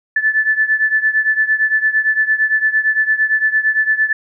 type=beating tone pair; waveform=sine; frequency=1743 / 1751.8 Hz; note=A6 / A6; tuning=-17 / -8 cents; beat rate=8.8 Hz; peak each=-14 / -17 dBFS; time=0.16-4.13 s; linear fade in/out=5 ms; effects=none